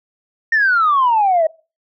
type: exponential sweep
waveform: sine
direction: down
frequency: 1847 to 622.3 Hz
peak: -10 dBFS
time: 0.52-1.47 s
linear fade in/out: 5 ms
effects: noise-tail reverb RT60 0.3 s tail -21 dB re dry + tanh soft clip ceiling -7 dBFS